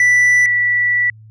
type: tone pair in turn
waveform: triangle / sine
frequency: 1972 / 1957.2 Hz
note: B6 / B6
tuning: -3 / -16 cents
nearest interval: unison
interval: 13 cents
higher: first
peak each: -7 / -12 dBFS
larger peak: first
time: 0-0.46 / 0.46-1.1 s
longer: second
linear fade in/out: 2 ms
effects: added 109 Hz sine -38 dBFS peak until 1.3 s + resampled to 22050 Hz